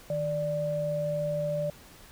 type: tone pair together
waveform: sine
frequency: 155.56 / 587.8 Hz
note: D#3 / D5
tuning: 0 / +1 cents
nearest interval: octave + major seventh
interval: 2301 cents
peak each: -33 / -28 dBFS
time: 0.1-1.7 s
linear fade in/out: 2 ms
effects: pink hiss -52 dBFS RMS until 2.11 s